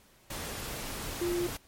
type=tone in noise; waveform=sine; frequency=349.2 Hz; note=F4; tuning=in tune; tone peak=-28 dBFS; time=1.21-1.47 s; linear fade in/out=5 ms; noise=pink; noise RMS=-38 dBFS; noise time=0.3-1.57 s; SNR=+7 dB; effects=pink hiss -61 dBFS RMS until 1.67 s + MP3 64 kbps